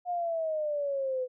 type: exponential sweep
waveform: sine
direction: down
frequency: 721 to 501 Hz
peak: -28 dBFS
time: 0.05-1.28 s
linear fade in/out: 50 ms
effects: none